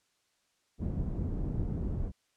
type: low-pass noise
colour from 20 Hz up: pink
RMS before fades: -33 dBFS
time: 0.78-2.12 s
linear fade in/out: 50 ms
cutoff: 250 Hz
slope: 12 dB/octave
effects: white hiss -74 dBFS RMS until 2.36 s + low-pass 8000 Hz 12 dB/octave